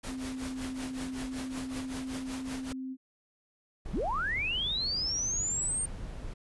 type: noise with tremolo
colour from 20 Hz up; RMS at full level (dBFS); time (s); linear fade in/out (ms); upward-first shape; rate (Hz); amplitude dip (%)
pink; -39; 0.03-2.73; 10; triangle; 5.3; 85
type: tone with pitch glide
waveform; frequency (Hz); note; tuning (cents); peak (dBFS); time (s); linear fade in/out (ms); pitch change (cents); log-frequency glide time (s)
sine; 259.8 to 261.3; C4 to C4; -12 to -2; -35; 0.06-2.97; 50; +10; 1.03-2.3
type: noise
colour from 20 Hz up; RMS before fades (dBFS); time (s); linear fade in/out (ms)
brown; -40; 3.85-6.34; 10
type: linear sweep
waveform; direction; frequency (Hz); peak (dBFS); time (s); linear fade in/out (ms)
sine; up; 129.1 to 8840; -29; 3.93-5.86; 10
effects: resampled to 24000 Hz